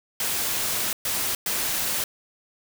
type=noise bursts at uneven times; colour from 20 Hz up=white; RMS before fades=-26 dBFS; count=3; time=0.2-0.93 / 1.05-1.35 / 1.46-2.04 s; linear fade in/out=2 ms; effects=none